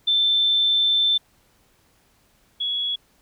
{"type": "tone pair in turn", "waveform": "sine", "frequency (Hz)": [3545, 3361], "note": ["A7", "G#7"], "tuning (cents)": [12, 20], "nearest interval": "minor second", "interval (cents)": 92, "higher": "first", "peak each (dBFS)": [-16, -22], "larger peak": "first", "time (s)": [[0.07, 1.18], [2.6, 2.96]], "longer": "first", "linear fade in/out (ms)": 10, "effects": ["pink hiss -61 dBFS RMS until 3.21 s"]}